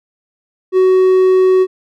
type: tone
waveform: triangle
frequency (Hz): 373.5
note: F#4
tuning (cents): +16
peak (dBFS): -5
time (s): 0.72-1.67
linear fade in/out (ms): 50
effects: none